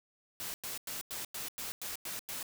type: noise bursts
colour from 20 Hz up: white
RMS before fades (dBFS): -40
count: 9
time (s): 0.4-2.428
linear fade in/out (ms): 0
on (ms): 140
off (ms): 96
effects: none